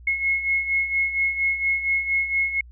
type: beating tone pair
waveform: sine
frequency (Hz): 2169 / 2173.3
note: C#7 / C#7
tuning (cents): -38 / -35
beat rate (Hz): 4.3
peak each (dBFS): -27 / -21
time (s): 0.07-2.61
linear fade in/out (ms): 5
effects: added 60 Hz sine -42 dBFS peak until 2.71 s